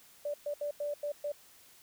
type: tone bursts at uneven times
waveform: sine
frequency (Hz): 584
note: D5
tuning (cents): -10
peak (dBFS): -32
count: 6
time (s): 0.25-0.34 / 0.46-0.54 / 0.61-0.71 / 0.8-0.94 / 1.03-1.12 / 1.24-1.32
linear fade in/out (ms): 5
effects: white hiss -59 dBFS RMS until 1.82 s